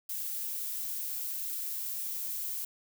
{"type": "noise", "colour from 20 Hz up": "violet", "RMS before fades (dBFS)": -36, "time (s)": [0.09, 2.65], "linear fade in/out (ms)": 5, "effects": []}